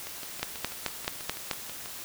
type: two click trains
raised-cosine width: 0.2 ms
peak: -10 / -22 dBFS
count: 6 / 12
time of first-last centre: 0.43-1.512 / 0.07-1.859 s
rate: 4.62 / 6.15 Hz
effects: white hiss -41 dBFS RMS until 2.04 s